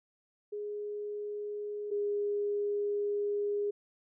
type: tone pair in turn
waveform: sine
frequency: 415.3 / 410.3 Hz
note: G#4 / G#4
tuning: 0 / -21 cents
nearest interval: unison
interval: 21 cents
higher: first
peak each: -35 / -29 dBFS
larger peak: second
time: 0.52-1.91 / 1.91-3.71 s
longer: second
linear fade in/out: 10 ms
effects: none